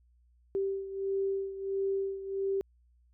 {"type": "beating tone pair", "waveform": "sine", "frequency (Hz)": [390, 391.5], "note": ["G4", "G4"], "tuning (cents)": [-9, -2], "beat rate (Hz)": 1.5, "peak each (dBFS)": [-31, -36], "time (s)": [0.55, 2.61], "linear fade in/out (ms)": 0, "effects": ["added 60 Hz sine -62 dBFS peak until 3.13 s"]}